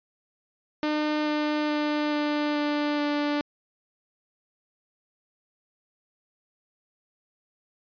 sawtooth tone with pitch steps, 302.4 / 300.5 / 298.6 / 296.7 / 294.8 / 292.9 Hz, D#4 / D4 / D4 / D4 / D4 / D4, -49 / +40 / +29 / +18 / +7 / -5 cents, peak -20 dBFS, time 0.83-3.41 s, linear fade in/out 0 ms, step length 430 ms, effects resampled to 11025 Hz

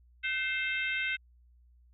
harmonic tone with a mistuned harmonic, 527 Hz, C5, 12 cents sharp, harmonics 3 / 4 / 5 / 6 / 7, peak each -35 / -33 / -35 / -42 / -43 dBFS, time 0.23-1.17 s, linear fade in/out 20 ms, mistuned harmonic 3, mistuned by -55 cents, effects added 60 Hz sine -58 dBFS peak until 1.93 s

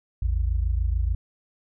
sine tone pair together, 55.58 / 82.41 Hz, A1 / E2, +18 / 0 cents, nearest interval perfect fifth, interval 682 cents, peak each -22 / -26 dBFS, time 0.22-1.15 s, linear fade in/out 5 ms, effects none

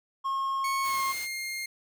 triangle tone, 1081 Hz, C#6, 44 cents flat, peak -25 dBFS, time 0.24-1.13 s, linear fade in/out 20 ms
sawtooth tone with pitch glide, 2217 to 2123 Hz, C#7 to C7, 0 to +25 cents, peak -29 dBFS, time 0.64-1.66 s, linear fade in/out 5 ms, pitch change -75 cents, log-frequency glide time 0.85-1.03 s
white noise, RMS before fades -41 dBFS, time 0.82-1.28 s, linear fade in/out 50 ms
effects none

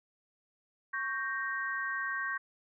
sine chord, G diminished, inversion second, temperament equal, 1108.7 / 1568 / 1864.7 Hz, Db6 / G6 / Bb6, 0 / 0 / 0 cents, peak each -38 / -35 / -37 dBFS, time 0.93-2.38 s, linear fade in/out 10 ms, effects none

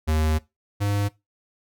square tone pair in turn, 78 / 101.67 Hz, D#2 / G#2, +5 / -36 cents, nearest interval perfect fourth, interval 459 cents, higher second, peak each -20 / -22 dBFS, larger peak first, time 0.07-0.39 / 0.8-1.09 s, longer first, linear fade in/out 20 ms, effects noise-tail reverb RT60 0.2 s tail -19 dB re dry

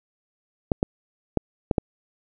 clicks, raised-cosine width 2 ms, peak -6 dBFS, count 5, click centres 0.718 / 0.829 / 1.373 / 1.712 / 1.782 s, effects none

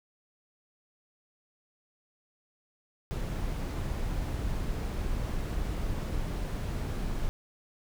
brown noise, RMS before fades -32 dBFS, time 3.11-7.29 s, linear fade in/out 0 ms, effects none

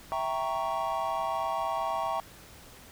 triangle chord, E diminished seventh, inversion none, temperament equal, 659.3 / 784 / 932.3 / 1108.7 Hz, E5 / G5 / Bb5 / Db6, 0 / 0 / 0 / 0 cents, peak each -32 dBFS, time 0.12-2.2 s, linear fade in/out 0 ms, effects pink hiss -51 dBFS RMS until 2.91 s

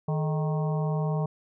harmonic tone with a mistuned harmonic, 155.56 Hz, D#3, in tune, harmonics 1 / 3 / 4 / 5 / 6 / 7, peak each -25 / -35 / -37 / -39 / -41 / -42 dBFS, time 0.08-1.26 s, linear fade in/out 5 ms, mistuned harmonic 3, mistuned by -120 cents, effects none

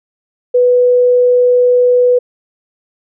sine tone, 493.9 Hz, B4, in tune, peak -6 dBFS, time 0.54-2.19 s, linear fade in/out 10 ms, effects none

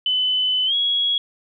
sine tone with pitch glide, 3017 to 3328 Hz, F#7 to G#7, +33 to +3 cents, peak -17 dBFS, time 0.06-1.18 s, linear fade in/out 2 ms, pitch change +170 cents, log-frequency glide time 0.66-0.74 s, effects none

